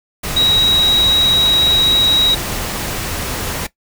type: tone in noise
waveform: sine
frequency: 3831 Hz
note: A#7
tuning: 47 cents sharp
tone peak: -10 dBFS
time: 0.36-2.35 s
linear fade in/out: 10 ms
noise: pink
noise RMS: -22 dBFS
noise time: 0.23-3.67 s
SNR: +9 dB
effects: noise-tail reverb RT60 0.1 s tail -17 dB re dry